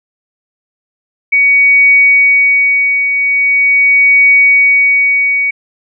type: tone with tremolo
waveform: sine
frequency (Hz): 2250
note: C#7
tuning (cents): +25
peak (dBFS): -3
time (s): 1.32-5.51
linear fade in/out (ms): 10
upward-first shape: triangle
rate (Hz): 0.42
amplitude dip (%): 55
effects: none